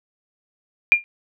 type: tone with exponential decay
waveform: sine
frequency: 2400 Hz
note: D7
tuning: 37 cents sharp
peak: -5 dBFS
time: 0.92-1.04 s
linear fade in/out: 0 ms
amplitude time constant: 24 ms
effects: none